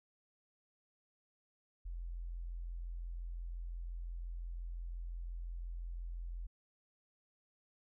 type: tone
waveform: sine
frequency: 42.87 Hz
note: F1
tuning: 31 cents flat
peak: -40 dBFS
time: 1.85-6.47 s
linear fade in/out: 10 ms
effects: none